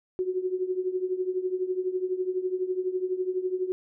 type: tone with tremolo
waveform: sine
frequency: 369.3 Hz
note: F#4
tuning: 3 cents flat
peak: -22 dBFS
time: 0.19-3.72 s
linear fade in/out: 0 ms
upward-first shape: triangle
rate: 12 Hz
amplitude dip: 85%
effects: none